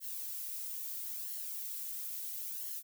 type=noise with flanger; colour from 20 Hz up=violet; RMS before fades=-41 dBFS; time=0-2.83 s; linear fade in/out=50 ms; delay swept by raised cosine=0.81 to 2.71 ms; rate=0.75 Hz; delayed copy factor=-0.55; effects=none